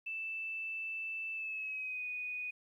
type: tone with pitch glide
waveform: sine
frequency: 2645 to 2482 Hz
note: E7 to D#7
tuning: +5 to -5 cents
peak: -37 dBFS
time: 0.06-2.51 s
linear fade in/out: 10 ms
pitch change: -110 cents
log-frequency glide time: 1.33-2.06 s
effects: 12-bit